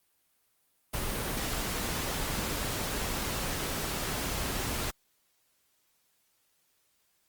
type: noise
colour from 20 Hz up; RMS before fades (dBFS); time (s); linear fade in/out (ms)
pink; -33; 0.93-4.91; 10
effects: white hiss -72 dBFS RMS until 7.28 s + Opus 32 kbps